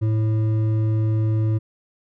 triangle tone with hard clipping, 109.4 Hz, A2, 9 cents flat, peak -19 dBFS, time 0.01-1.59 s, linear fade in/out 20 ms, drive 11 dB, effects none

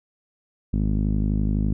sawtooth tone with low-pass filter, 51.91 Hz, G#1, in tune, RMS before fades -22 dBFS, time 0.73-1.73 s, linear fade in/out 5 ms, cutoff 230 Hz, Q 2.7, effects none

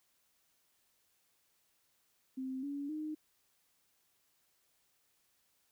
sine tone with pitch steps, 261.6 / 283.6 / 307.5 Hz, C4 / C#4 / D#4, 0 / +40 / -20 cents, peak -37 dBFS, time 2.37-3.15 s, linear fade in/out 10 ms, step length 260 ms, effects white hiss -75 dBFS RMS until 5.71 s

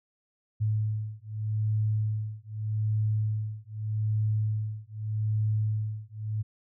sine beating tone pair, 107.2 / 108.02 Hz, A2 / A2, -45 / -31 cents, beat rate 0.82 Hz, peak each -29 dBFS, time 0.6-6.43 s, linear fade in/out 20 ms, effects none

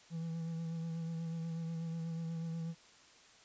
triangle tone with vibrato, 164.81 Hz, E3, in tune, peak -35 dBFS, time 0.1-2.75 s, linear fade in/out 50 ms, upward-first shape sine, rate 8.2 Hz, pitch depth 25 cents each way, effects white hiss -61 dBFS RMS until 3.44 s + resampled to 16000 Hz

